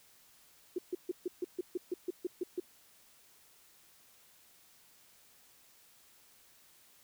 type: tone bursts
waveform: sine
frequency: 358.7 Hz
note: F4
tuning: 46 cents sharp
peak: -31 dBFS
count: 12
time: 0.76-2.6 s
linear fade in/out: 5 ms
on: 25 ms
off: 140 ms
effects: white hiss -63 dBFS RMS until 7.03 s